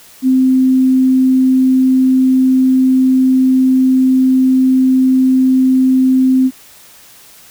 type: tone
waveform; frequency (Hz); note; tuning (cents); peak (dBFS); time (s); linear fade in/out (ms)
sine; 259.8; C4; -12; -7; 0.22-6.51; 50
effects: white hiss -41 dBFS RMS until 7.5 s